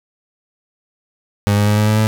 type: tone with pitch steps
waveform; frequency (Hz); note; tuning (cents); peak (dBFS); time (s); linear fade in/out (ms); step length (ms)
30% pulse; 102.2 / 103.51 / 104.83 / 106.17 / 107.53 / 108.9; G#2 / G#2 / G#2 / G#2 / A2 / A2; -27 / -5 / +17 / +39 / -39 / -17; -9; 1.47-2.07; 0; 100
effects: none